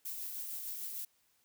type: noise with tremolo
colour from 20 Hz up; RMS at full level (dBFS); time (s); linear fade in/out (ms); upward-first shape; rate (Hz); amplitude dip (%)
violet; -40; 0.05-1.05; 5; triangle; 6.6; 35
effects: white hiss -73 dBFS RMS until 1.44 s